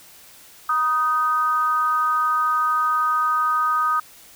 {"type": "tone with amplitude modulation", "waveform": "sine", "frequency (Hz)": 1244.5, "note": "D#6", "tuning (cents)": 0, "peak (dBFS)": -14, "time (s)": [0.69, 4], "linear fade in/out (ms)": 5, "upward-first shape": "sine", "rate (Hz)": 287, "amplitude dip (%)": 70, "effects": ["white hiss -47 dBFS RMS until 4.35 s"]}